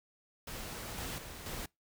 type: noise with level steps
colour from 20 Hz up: pink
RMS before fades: -43 / -40 / -47 / -41 dBFS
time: 0.47-1.66 s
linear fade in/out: 5 ms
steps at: 0.98 / 1.18 / 1.46 s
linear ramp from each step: 2 ms
effects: noise-tail reverb RT60 0.2 s tail -25 dB re dry